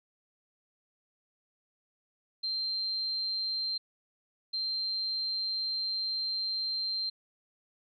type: tone bursts at uneven times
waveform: sine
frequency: 4151 Hz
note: C8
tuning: 15 cents flat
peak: -30 dBFS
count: 2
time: 2.43-3.78 / 4.53-7.1 s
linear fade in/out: 10 ms
effects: none